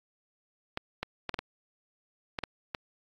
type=clicks; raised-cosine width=0.3 ms; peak=-16 dBFS; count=8; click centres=0.774 / 1.03 / 1.293 / 1.342 / 1.39 / 2.388 / 2.437 / 2.748 s; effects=AAC 64 kbps